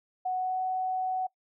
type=tone with pitch glide; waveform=sine; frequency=740 to 746.4 Hz; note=F#5 to F#5; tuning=0 to +15 cents; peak=-27 dBFS; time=0.25-1.27 s; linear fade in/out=10 ms; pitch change=+15 cents; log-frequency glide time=0.36-0.6 s; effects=noise-tail reverb RT60 0.1 s tail -21 dB re dry